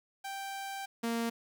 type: tone pair in turn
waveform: sawtooth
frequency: 784 / 231.6 Hz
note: G5 / A#3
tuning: 0 / -11 cents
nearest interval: octave + major sixth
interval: 2111 cents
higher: first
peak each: -34 / -27 dBFS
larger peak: second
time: 0.24-0.86 / 1.03-1.3 s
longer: first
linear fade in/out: 10 ms
effects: 10-bit